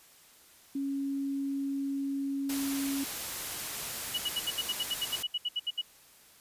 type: tone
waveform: sine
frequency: 276.2 Hz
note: C#4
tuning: 6 cents flat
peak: -30 dBFS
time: 0.75-3.04 s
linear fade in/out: 5 ms
type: noise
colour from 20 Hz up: white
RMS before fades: -37 dBFS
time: 2.49-5.23 s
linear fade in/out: 5 ms
type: tone bursts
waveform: sine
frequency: 2930 Hz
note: F#7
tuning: 18 cents flat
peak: -28 dBFS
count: 16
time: 4.14-5.816 s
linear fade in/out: 10 ms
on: 41 ms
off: 68 ms
effects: white hiss -58 dBFS RMS until 6.4 s + resampled to 32000 Hz